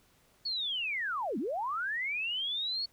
sine linear two-way sweep, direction down then up, 4460 to 196 to 4441 Hz, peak -31 dBFS, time 0.45-2.86 s, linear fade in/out 10 ms, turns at 1.38 s, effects pink hiss -66 dBFS RMS until 2.92 s

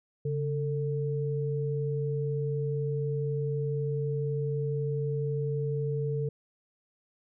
sine tone pair together, 140.8 / 447 Hz, C#3 / A4, +27 / +27 cents, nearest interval octave + minor sixth, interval 2000 cents, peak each -29 / -32 dBFS, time 0.25-6.29 s, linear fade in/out 5 ms, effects none

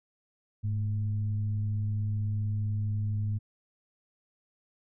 sine tone with frequency modulation, 103.83 Hz, G#2, in tune, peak -27 dBFS, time 0.63-3.39 s, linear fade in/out 20 ms, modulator 116 Hz, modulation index 0.34, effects none

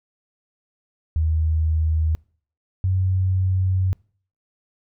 sine tone pair in turn, 79.2 / 93.49 Hz, D#2 / F#2, +31 / +18 cents, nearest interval minor third, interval 287 cents, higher second, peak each -17 dBFS, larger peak neither, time 1.16-2.15 / 2.84-3.93 s, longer second, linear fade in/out 0 ms, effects noise-tail reverb RT60 0.5 s tail -26 dB re dry

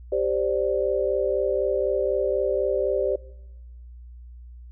sine chord, G suspended fourth, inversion none, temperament equal, 392 / 523.3 / 587.3 Hz, G4 / C5 / D5, 0 / 0 / 0 cents, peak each -25 dBFS, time 0.12-3.16 s, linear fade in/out 5 ms, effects noise-tail reverb RT60 1.0 s tail -22 dB re dry + added 60 Hz sine -40 dBFS peak until 4.71 s

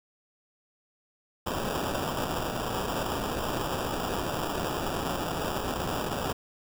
blue noise with sample-and-hold, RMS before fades -31 dBFS, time 1.46-6.33 s, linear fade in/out 10 ms, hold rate 2100 Hz, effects none

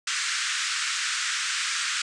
pink band-pass noise, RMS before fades -28 dBFS, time 0.07-2.02 s, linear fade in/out 5 ms, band 1300 to 8400 Hz, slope 48 dB/octave, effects resampled to 24000 Hz

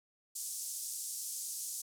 pink band-pass noise, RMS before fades -41 dBFS, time 0.35-1.82 s, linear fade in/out 10 ms, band 6200 to 12000 Hz, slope 24 dB/octave, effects none

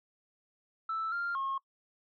sine tone with pitch steps, 1320 / 1394 / 1082 Hz, E6 / F6 / C#6, +2 / -4 / -42 cents, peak -30 dBFS, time 0.89-1.58 s, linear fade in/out 5 ms, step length 230 ms, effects noise-tail reverb RT60 0.1 s tail -23 dB re dry + tanh soft clip ceiling -28 dBFS

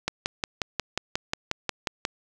click train, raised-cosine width 0.2 ms, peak -8 dBFS, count 12, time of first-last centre 0.08-2.051 s, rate 5.58 Hz, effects none

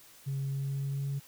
sine tone with pitch glide, 137 to 139.07 Hz, C#3 to C#3, -20 to +6 cents, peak -29 dBFS, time 0.26-1.2 s, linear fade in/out 20 ms, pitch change +26 cents, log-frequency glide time 0.5-1.07 s, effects tanh soft clip ceiling -28 dBFS + white hiss -56 dBFS RMS until 1.27 s

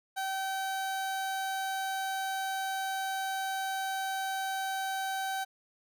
30% pulse tone, 770 Hz, G5, 31 cents flat, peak -29 dBFS, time 0.16-5.45 s, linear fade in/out 20 ms, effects none

